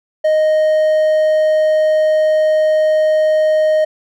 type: tone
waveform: triangle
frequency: 621 Hz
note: D#5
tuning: 3 cents flat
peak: -8 dBFS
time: 0.24-3.85 s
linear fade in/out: 10 ms
effects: none